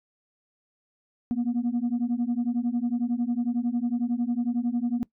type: beating tone pair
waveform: sine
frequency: 234.3 / 245.3 Hz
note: A#3 / B3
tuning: +9 / -12 cents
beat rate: 11 Hz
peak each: -25 dBFS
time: 1.31-5.03 s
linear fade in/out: 0 ms
effects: noise-tail reverb RT60 0.1 s tail -22 dB re dry + tanh soft clip ceiling -20 dBFS